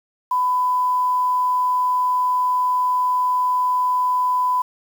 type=tone with quantisation; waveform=sine; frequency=1000 Hz; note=B5; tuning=21 cents sharp; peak=-16 dBFS; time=0.31-4.62 s; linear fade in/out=5 ms; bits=7; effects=none